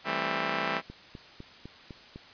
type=chord; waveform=5% pulse; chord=A minor seventh; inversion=second; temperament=just; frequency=165 / 198 / 220 / 264 Hz; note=E3 / G3 / A3 / C4; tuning=+2 / +18 / 0 / +16 cents; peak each=-24 dBFS; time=0.04-0.82 s; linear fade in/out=50 ms
type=click train; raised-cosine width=3 ms; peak=-29 dBFS; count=6; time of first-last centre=0.9-2.159 s; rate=3.97 Hz
effects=white hiss -51 dBFS RMS until 2.33 s + resampled to 11025 Hz